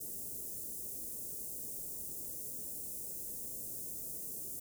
white band-stop noise, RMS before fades -43 dBFS, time 0-4.6 s, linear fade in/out 10 ms, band 510 to 7600 Hz, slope 24 dB/octave, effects none

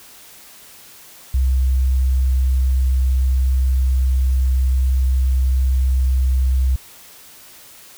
sine tone, 64.8 Hz, C2, 16 cents flat, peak -13 dBFS, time 1.34-6.76 s, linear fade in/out 5 ms, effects white hiss -43 dBFS RMS until 7.97 s

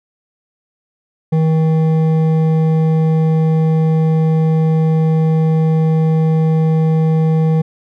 sine tone with hard clipping, 159.4 Hz, D#3, 42 cents sharp, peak -12 dBFS, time 1.32-7.62 s, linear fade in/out 10 ms, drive 9 dB, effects none

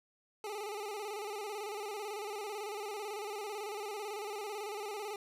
25% pulse tone with vibrato, 415.3 Hz, G#4, in tune, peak -35 dBFS, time 0.44-5.16 s, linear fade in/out 2 ms, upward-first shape square, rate 18 Hz, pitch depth 66 cents each way, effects resampled to 32000 Hz

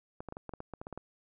clicks, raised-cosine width 1 ms, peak -27 dBFS, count 12, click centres 0.205 / 0.287 / 0.324 / 0.369 / 0.493 / 0.537 / 0.604 / 0.737 / 0.815 / 0.869 / 0.927 / 0.976 s, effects none

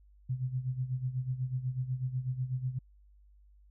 sine tone with tremolo, 128.1 Hz, C3, 36 cents flat, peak -28 dBFS, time 0.29-2.79 s, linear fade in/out 10 ms, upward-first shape sine, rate 8.1 Hz, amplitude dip 75%, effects added 50 Hz sine -57 dBFS peak until 3.7 s

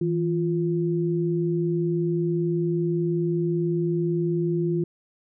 sine tone pair together, 162.91 / 348.2 Hz, E3 / F4, -20 / -5 cents, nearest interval octave + minor second, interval 1315 cents, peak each -24 dBFS, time 0.01-4.84 s, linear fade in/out 5 ms, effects none

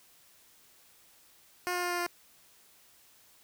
10% pulse tone with pitch steps, 357.8 / 355.7 / 353.7 / 351.7 / 349.6 Hz, F4 / F4 / F4 / F4 / F4, +42 / +32 / +22 / +12 / +2 cents, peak -22 dBFS, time 1.67-2.065 s, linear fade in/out 0 ms, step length 79 ms, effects white hiss -61 dBFS RMS until 3.43 s

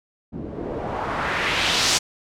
white noise with low-pass filter sweep, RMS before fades -24 dBFS, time 0.32-1.99 s, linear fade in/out 20 ms, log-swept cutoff 230 to 6500 Hz, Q 1.4, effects none

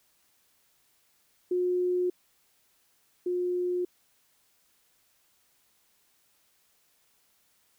sine tone pair in turn, 360 / 357.9 Hz, F#4 / F4, -47 / +42 cents, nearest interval unison, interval 11 cents, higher first, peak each -24 / -26 dBFS, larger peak first, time 1.51-2.1 / 3.26-3.85 s, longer neither, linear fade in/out 5 ms, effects white hiss -68 dBFS RMS until 7.78 s

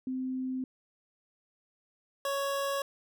sine / 25% pulse tone pair in turn, 258.6 / 555.6 Hz, C4 / C#5, -20 / +4 cents, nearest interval octave + minor second, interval 1324 cents, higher second, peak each -31 / -26 dBFS, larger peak second, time 0.07-0.64 / 2.25-2.82 s, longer neither, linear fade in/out 2 ms, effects none

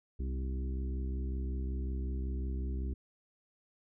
harmonic tone with a mistuned harmonic, 65.41 Hz, C2, in tune, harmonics 1 / 2 / 3 / 4 / 5 / 6, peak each -33 / -47 / -46 / -48 / -49 / -51 dBFS, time 0.19-2.94 s, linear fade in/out 10 ms, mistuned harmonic 3, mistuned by +30 cents, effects none

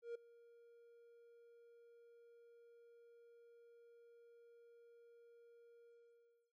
triangle tone with ADSR envelope, 470 Hz, A#4, 14 cents sharp, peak -40 dBFS, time 0.02-6.53 s, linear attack 130 ms, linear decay 7 ms, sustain -21 dB, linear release 650 ms, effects none

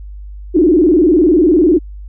sine tone with vibrato, 330 Hz, E4, 2 cents sharp, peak -6 dBFS, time 0.54-1.79 s, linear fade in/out 20 ms, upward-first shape square, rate 20 Hz, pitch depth 160 cents each way, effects added 50 Hz sine -27 dBFS peak until 2.08 s

